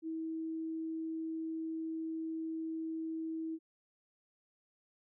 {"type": "tone", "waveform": "sine", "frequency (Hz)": 322.4, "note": "E4", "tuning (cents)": -38, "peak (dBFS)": -36, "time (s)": [0.02, 3.59], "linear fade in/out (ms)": 50, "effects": []}